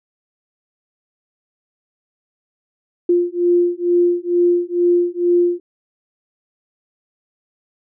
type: beating tone pair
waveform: sine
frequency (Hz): 349.2 / 351.4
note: F4 / F4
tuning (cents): 0 / +11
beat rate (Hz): 2.2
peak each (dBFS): -16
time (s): 3.09-5.6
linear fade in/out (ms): 5
effects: none